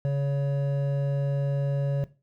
triangle tone pair together, 140 / 560 Hz, C#3 / C#5, +18 / +18 cents, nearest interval 2 octaves, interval 2400 cents, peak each -21 / -31 dBFS, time 0.05-2.04 s, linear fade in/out 0 ms, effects noise-tail reverb RT60 0.3 s tail -17 dB re dry

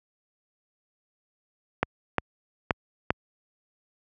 clicks, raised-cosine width 0.5 ms, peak -6 dBFS, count 4, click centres 1.83 / 2.183 / 2.708 / 3.105 s, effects high-pass 60 Hz 12 dB/octave

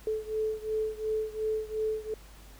sine beating tone pair, 433.8 / 436.6 Hz, A4 / A4, -25 / -13 cents, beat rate 2.8 Hz, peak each -31 / -33 dBFS, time 0.07-2.14 s, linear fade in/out 2 ms, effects added 50 Hz sine -50 dBFS peak until 2.59 s + pink hiss -55 dBFS RMS until 2.59 s

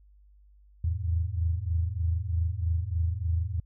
sine tone cluster, 80.4 / 83.6 / 107.6 Hz, E2 / E2 / A2, -43 / +25 / -38 cents, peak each -31 / -27 / -34 dBFS, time 0.84-3.6 s, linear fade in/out 5 ms, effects added 50 Hz sine -54 dBFS peak until 3.65 s

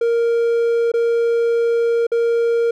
triangle tone with dropouts, 466.2 Hz, A#4, in tune, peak -12 dBFS, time 0.01-2.71 s, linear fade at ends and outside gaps 5 ms, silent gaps 0.918-0.938 / 2.068-2.117 s, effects none

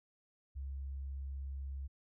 sine tone, 68.1 Hz, C#2, 30 cents flat, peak -39 dBFS, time 0.55-1.88 s, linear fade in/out 20 ms, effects none

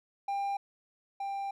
triangle tone pair in turn, 797 / 791.5 Hz, G5 / G5, +28 / +17 cents, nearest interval unison, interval 11 cents, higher first, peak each -28 / -31 dBFS, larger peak first, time 0.28-0.57 / 1.2-1.51 s, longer second, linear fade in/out 5 ms, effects none

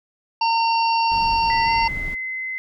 harmonic tone, 914 Hz, A#5, 34 cents flat, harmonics 1 / 3 / 5 / 6, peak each -17 / -26 / -28 / -33 dBFS, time 0.41-1.88 s, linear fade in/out 5 ms
brown noise, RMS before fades -32 dBFS, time 1.11-2.15 s, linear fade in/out 10 ms
sine tone with pitch glide, 1975.5 to 2051 Hz, B6 to C7, 0 to -35 cents, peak -25 dBFS, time 1.5-2.58 s, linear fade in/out 0 ms, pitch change +65 cents, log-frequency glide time 1.64-1.7 s
effects none

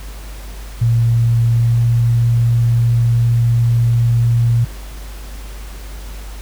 sine tone with pitch glide, 116.54 to 117.62 Hz, A#2 to A#2, 0 to +16 cents, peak -10 dBFS, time 0.81-4.65 s, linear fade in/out 10 ms, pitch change +16 cents, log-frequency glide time 1.5-1.78 s, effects added 50 Hz sine -28 dBFS peak until 6.41 s + pink hiss -38 dBFS RMS until 6.41 s

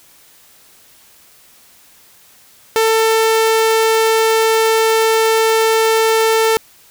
sawtooth tone, 445.8 Hz, A4, 23 cents sharp, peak -7 dBFS, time 2.76-6.57 s, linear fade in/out 0 ms, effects white hiss -47 dBFS RMS until 6.9 s

